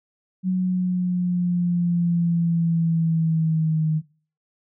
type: linear sweep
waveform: sine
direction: down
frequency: 185.4 to 155.56 Hz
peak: -18 dBFS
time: 0.43-4.02 s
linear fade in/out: 50 ms
effects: noise-tail reverb RT60 0.4 s tail -20 dB re dry